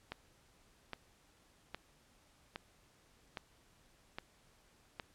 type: click train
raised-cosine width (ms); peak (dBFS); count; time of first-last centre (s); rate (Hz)
0.3; -25; 7; 0.12-4.998; 1.23
effects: pink hiss -68 dBFS RMS until 5.14 s + low-pass 11000 Hz 12 dB/octave